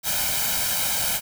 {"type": "noise with comb filter", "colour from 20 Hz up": "white", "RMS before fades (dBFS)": -24, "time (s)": [0.03, 1.21], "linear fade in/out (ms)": 50, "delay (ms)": 1.3, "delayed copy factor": 0.75, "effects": []}